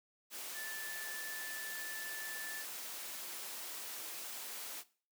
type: tone in noise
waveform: sine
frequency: 1753 Hz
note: A6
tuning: 7 cents flat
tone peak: -44 dBFS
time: 0.53-2.65 s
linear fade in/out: 50 ms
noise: white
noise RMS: -45 dBFS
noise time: 0.3-4.84 s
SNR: -2 dB
effects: noise-tail reverb RT60 0.4 s tail -18 dB re dry + high-pass 300 Hz 12 dB/octave

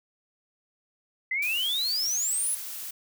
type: exponential sweep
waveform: sine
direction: up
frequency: 2000 to 10760 Hz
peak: -25 dBFS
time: 1.31-2.55 s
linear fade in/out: 5 ms
type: noise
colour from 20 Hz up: blue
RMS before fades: -37 dBFS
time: 1.42-2.91 s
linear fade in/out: 5 ms
effects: none

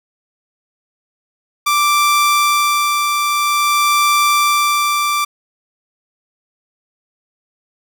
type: tone with tremolo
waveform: sawtooth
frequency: 1174.7 Hz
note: D6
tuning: in tune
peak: -7 dBFS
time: 1.66-5.25 s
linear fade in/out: 10 ms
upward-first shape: sine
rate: 0.5 Hz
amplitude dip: 35%
effects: none

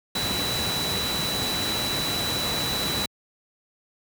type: tone in noise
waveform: sine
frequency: 3951 Hz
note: B7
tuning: in tune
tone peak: -27 dBFS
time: 0.15-3.06 s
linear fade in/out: 5 ms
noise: pink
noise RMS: -28 dBFS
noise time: 0.15-3.06 s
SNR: -2 dB
effects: high-pass 80 Hz 12 dB/octave

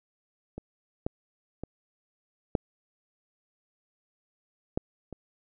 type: clicks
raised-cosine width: 2 ms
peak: -24 / -15 / -22 / -10 / -13 / -26 dBFS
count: 6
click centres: 0.58 / 1.065 / 1.636 / 2.552 / 4.775 / 5.127 s
effects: none

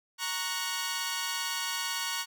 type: chord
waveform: 10% pulse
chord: F# major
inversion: first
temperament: equal with one note detuned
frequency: 932.3 / 1108.7 / 1472.3 Hz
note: A#5 / C#6 / F#6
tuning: 0 / 0 / -9 cents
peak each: -27 dBFS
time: 0.18-2.26 s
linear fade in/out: 50 ms
effects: none

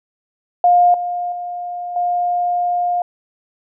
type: tone with level steps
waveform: sine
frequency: 708 Hz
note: F5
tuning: 23 cents sharp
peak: -8 / -19 / -23 / -15 dBFS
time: 0.64-3.02 s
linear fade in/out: 2 ms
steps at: 0.94 / 1.32 / 1.96 s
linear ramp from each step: 2 ms
effects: none

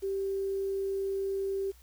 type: tone with quantisation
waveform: sine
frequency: 390 Hz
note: G4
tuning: 9 cents flat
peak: -29 dBFS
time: 0.02-1.72 s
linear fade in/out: 20 ms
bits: 9
effects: added 60 Hz sine -55 dBFS peak until 1.82 s + white hiss -62 dBFS RMS until 1.82 s

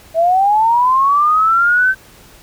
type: linear sweep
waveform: sine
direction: up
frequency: 641 to 1554 Hz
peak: -9 dBFS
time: 0.14-1.95 s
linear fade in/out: 50 ms
effects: pink hiss -43 dBFS RMS until 2.42 s

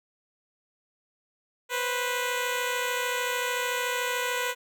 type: tone pair together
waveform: 10% pulse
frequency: 492.5 / 526 Hz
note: B4 / C5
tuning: -5 / +9 cents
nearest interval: minor second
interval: 114 cents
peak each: -19 / -26 dBFS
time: 1.69-4.55 s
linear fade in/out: 50 ms
effects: none

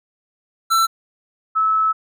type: tone pair in turn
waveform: square / sine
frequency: 1338 / 1301.4 Hz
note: E6 / E6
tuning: +25 / -23 cents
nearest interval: unison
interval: 48 cents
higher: first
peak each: -14 dBFS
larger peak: neither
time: 0.7-0.87 / 1.55-1.93 s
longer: second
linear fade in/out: 20 ms
effects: none

